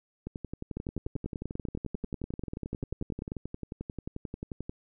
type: two click trains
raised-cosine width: 3 ms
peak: -23 / -21 dBFS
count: 51 / 27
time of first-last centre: 0.27-4.695 / 0.77-3.319 s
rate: 11.3 / 10.2 Hz
effects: none